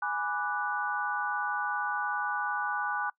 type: chord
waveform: sine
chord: G# half-diminished seventh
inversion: none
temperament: equal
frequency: 830.6 / 987.8 / 1174.7 / 1480 Hz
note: G#5 / B5 / D6 / F#6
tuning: 0 / 0 / 0 / 0 cents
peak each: -34 / -38 / -35 / -32 dBFS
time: 0.02-3.1 s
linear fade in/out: 5 ms
effects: noise-tail reverb RT60 0.1 s tail -22 dB re dry